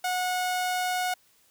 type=tone; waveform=sawtooth; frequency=730 Hz; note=F#5; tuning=24 cents flat; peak=-22 dBFS; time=0.04-1.14 s; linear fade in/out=5 ms; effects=white hiss -63 dBFS RMS until 1.5 s